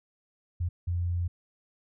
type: tone bursts at uneven times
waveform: sine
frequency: 87.31 Hz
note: F2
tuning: in tune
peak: -26 dBFS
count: 2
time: 0.6-0.69 / 0.87-1.28 s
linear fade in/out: 10 ms
effects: none